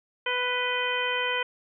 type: harmonic tone with a mistuned harmonic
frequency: 495.4 Hz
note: B4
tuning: 5 cents sharp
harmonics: 1 / 2 / 3 / 4 / 5 / 6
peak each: -32 / -32 / -32 / -32 / -32 / -32 dBFS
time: 0.26-1.43 s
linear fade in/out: 5 ms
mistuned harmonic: 6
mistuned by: +63 cents
effects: none